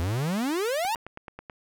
45% pulse exponential sweep, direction up, 80.4 to 956 Hz, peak -25 dBFS, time 0-0.95 s, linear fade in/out 0 ms
click train, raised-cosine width 0.5 ms, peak -24 dBFS, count 7, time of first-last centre 0.85-1.498 s, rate 9.26 Hz
effects none

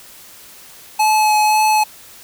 square tone with vibrato, 856 Hz, A5, 48 cents flat, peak -12 dBFS, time 0.99-1.84 s, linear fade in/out 10 ms, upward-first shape sine, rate 1.9 Hz, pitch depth 13 cents each way, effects white hiss -41 dBFS RMS until 2.23 s

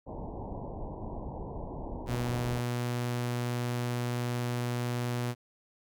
pink low-pass noise, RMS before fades -39 dBFS, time 0.06-2.61 s, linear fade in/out 20 ms, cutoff 990 Hz, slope 96 dB/octave
sawtooth tone, 121.5 Hz, B2, 28 cents flat, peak -26 dBFS, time 2.06-5.35 s, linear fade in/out 50 ms
effects none

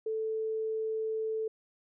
sine tone, 440 Hz, A4, in tune, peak -30 dBFS, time 0.06-1.48 s, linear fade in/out 5 ms, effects none

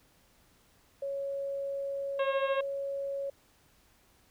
sine tone, 554.4 Hz, C#5, in tune, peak -32 dBFS, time 1.02-3.3 s, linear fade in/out 5 ms
harmonic tone, 541 Hz, C#5, 42 cents flat, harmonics 1 / 2 / 3 / 4 / 5 / 6 / 7, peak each -30 / -35 / -40 / -47 / -42 / -48 / -50 dBFS, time 2.19-2.61 s, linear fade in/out 5 ms
effects pink hiss -65 dBFS RMS until 4.3 s

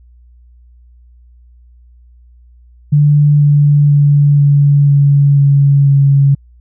sine tone with pitch steps, 146.83 / 145.56 / 144.31 / 143.06 / 141.83 / 140.6 / 139.39 Hz, D3 / D3 / D3 / D3 / C#3 / C#3 / C#3, 0 / -15 / -30 / -45 / +40 / +25 / +10 cents, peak -5 dBFS, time 2.92-6.35 s, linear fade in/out 10 ms, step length 490 ms, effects added 60 Hz sine -40 dBFS peak until 6.6 s

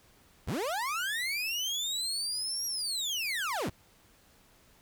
30% pulse linear two-way sweep, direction up then down, 45.17 to 5700 to 45.17 Hz, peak -28 dBFS, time 0.47-3.7 s, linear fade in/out 10 ms, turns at 2.66 s, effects pink hiss -62 dBFS RMS until 4.81 s

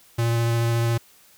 square tone with vibrato, 116.54 Hz, A#2, in tune, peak -20 dBFS, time 0.18-0.98 s, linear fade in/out 10 ms, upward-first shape sine, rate 14 Hz, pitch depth 10 cents each way, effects white hiss -54 dBFS RMS until 1.37 s

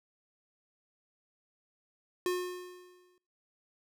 square tone with exponential decay, 360 Hz, F#4, 47 cents flat, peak -28 dBFS, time 2.26-3.18 s, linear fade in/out 1 ms, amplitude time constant 200 ms, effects noise-tail reverb RT60 0.5 s tail -26 dB re dry

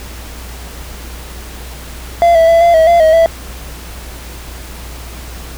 triangle tone with pitch steps, 685 / 657 / 668 / 685 / 644 / 685 / 635 / 660 Hz, F5 / E5 / E5 / F5 / E5 / F5 / D#5 / E5, -34 / -6 / +23 / -34 / -41 / -34 / +35 / +2 cents, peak -3 dBFS, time 2.22-3.26 s, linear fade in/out 0 ms, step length 130 ms, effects added 60 Hz sine -28 dBFS peak until 5.57 s + pink hiss -32 dBFS RMS until 5.57 s

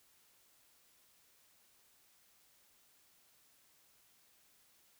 silence, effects white hiss -69 dBFS RMS until 4.99 s

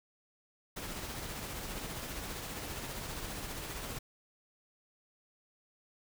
pink noise with tremolo, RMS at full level -40 dBFS, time 0.76-3.99 s, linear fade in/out 10 ms, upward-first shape sine, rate 15 Hz, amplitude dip 30%, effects none

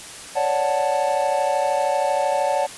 triangle chord, D major seventh, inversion third, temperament equal, 554.4 / 587.3 / 740 / 880 Hz, C#5 / D5 / F#5 / A5, 0 / 0 / 0 / 0 cents, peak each -22 dBFS, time 0.35-2.67 s, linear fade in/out 20 ms, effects white hiss -37 dBFS RMS until 2.77 s + resampled to 24000 Hz

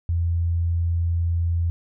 sine tone, 84.8 Hz, E2, 50 cents sharp, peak -19 dBFS, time 0.09-1.7 s, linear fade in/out 0 ms, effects none

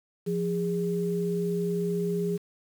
sine tone pair together, 174.24 / 410 Hz, F3 / G#4, -4 / -22 cents, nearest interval octave + minor third, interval 1482 cents, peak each -28 dBFS, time 0.26-2.38 s, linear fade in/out 20 ms, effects 8-bit

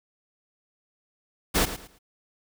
pink noise with echo, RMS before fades -22 dBFS, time 1.54-1.66 s, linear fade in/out 20 ms, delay 110 ms, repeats 3, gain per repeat -12 dB, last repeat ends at 1.99 s, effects none

